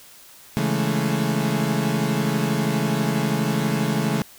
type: chord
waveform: 35% pulse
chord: A major seventh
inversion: first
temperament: equal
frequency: 138.59 / 164.81 / 207.7 / 220 Hz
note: C#3 / E3 / G#3 / A3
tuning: 0 / 0 / 0 / 0 cents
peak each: -24 dBFS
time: 0.57-4.22 s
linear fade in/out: 0 ms
effects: white hiss -47 dBFS RMS until 4.38 s